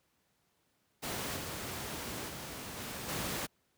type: noise with level steps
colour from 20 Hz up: pink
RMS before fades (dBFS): -37 / -40 / -43 / -41 / -36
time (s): 1.02-3.47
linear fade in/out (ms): 20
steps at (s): 1.36 / 2.28 / 2.77 / 3.08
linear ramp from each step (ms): 10
effects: pink hiss -75 dBFS RMS until 3.77 s + high-pass 80 Hz 12 dB/octave